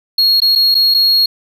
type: tone with dropouts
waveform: triangle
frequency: 4299 Hz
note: C8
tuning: 46 cents sharp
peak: -7 dBFS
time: 0.18-1.26 s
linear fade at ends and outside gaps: 5 ms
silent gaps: 0.403-0.418 / 0.553-0.557 / 0.745-0.75 / 0.941-0.945 s
effects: none